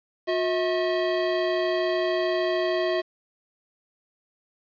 square tone pair together, 360.9 / 643 Hz, F#4 / E5, -43 / -43 cents, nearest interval minor seventh, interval 1000 cents, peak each -26 dBFS, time 0.27-3.02 s, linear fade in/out 20 ms, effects resampled to 11025 Hz + 8-bit

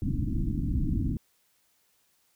pink low-pass noise, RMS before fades -28 dBFS, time 0.02-1.17 s, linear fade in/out 2 ms, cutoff 320 Hz, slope 96 dB/octave, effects white hiss -69 dBFS RMS until 2.35 s

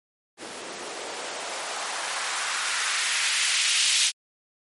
blue noise with band-pass filter sweep, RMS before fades -27 dBFS, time 0.37-4.12 s, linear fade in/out 50 ms, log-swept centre 310 to 3400 Hz, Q 1.3, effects MP3 48 kbps

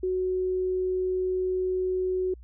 sine tone, 370 Hz, F#4, in tune, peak -24 dBFS, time 0.03-2.34 s, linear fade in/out 5 ms, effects added 60 Hz sine -44 dBFS peak until 2.43 s

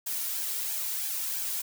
blue noise with flanger, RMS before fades -32 dBFS, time 0.06-1.62 s, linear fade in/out 10 ms, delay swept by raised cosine 1.2 to 2.18 ms, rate 3 Hz, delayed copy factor +0.55, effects none

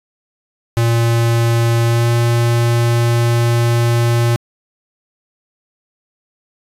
square tone with pitch glide, 116.54 to 117.96 Hz, A#2 to A#2, 0 to +21 cents, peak -12 dBFS, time 0.77-4.36 s, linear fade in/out 0 ms, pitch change +21 cents, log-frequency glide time 1.85-2.1 s, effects resampled to 32000 Hz

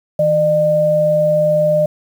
sine tone pair together, 159.9 / 603.7 Hz, D#3 / D5, +48 / +48 cents, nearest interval octave + major seventh, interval 2300 cents, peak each -20 / -11 dBFS, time 0.19-1.86 s, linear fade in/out 5 ms, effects 7-bit

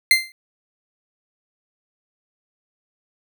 30% pulse tone with exponential decay, 2084 Hz, C7, 7 cents flat, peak -5 dBFS, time 0.11-0.32 s, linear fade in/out 1 ms, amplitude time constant 45 ms, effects none

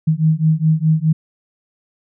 sine beating tone pair, 155.56 / 160.36 Hz, D#3 / E3, 0 / -47 cents, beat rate 4.8 Hz, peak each -15 dBFS, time 0.07-1.13 s, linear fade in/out 10 ms, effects none

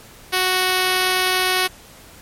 5% pulse tone, 370 Hz, F#4, in tune, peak -5 dBFS, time 0.32-1.68 s, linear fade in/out 20 ms, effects pink hiss -44 dBFS RMS until 2.21 s + MP3 64 kbps

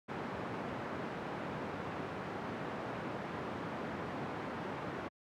pink band-pass noise, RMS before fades -41 dBFS, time 0.08-5.09 s, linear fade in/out 20 ms, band 140 to 1500 Hz, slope 12 dB/octave, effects high-pass 80 Hz 12 dB/octave

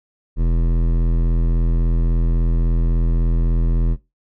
sine tone with hard clipping, 41.81 Hz, E1, 25 cents sharp, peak -16 dBFS, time 0.36-3.97 s, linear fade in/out 50 ms, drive 15 dB, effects noise-tail reverb RT60 0.2 s tail -17 dB re dry

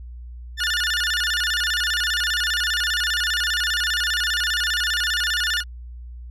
20% pulse tone with vibrato, 1600 Hz, G6, 35 cents sharp, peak -15 dBFS, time 0.57-5.64 s, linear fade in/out 50 ms, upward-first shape square, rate 15 Hz, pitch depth 180 cents each way, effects added 60 Hz sine -34 dBFS peak until 6.3 s + low-pass 9000 Hz 12 dB/octave

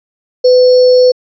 sine tone with sample-and-hold, 502 Hz, B4, 28 cents sharp, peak -3 dBFS, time 0.44-1.12 s, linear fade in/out 10 ms, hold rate 4900 Hz, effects resampled to 16000 Hz

